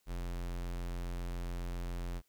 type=tone; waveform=square; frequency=43.65 Hz; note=F1; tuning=in tune; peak=-37 dBFS; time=0.06-2.22 s; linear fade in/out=50 ms; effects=white hiss -75 dBFS RMS until 2.28 s